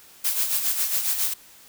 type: noise with tremolo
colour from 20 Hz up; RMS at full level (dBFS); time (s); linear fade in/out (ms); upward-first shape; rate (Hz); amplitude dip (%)
blue; -22; 0.24-1.34; 10; sine; 7.3; 55
effects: white hiss -50 dBFS RMS until 1.68 s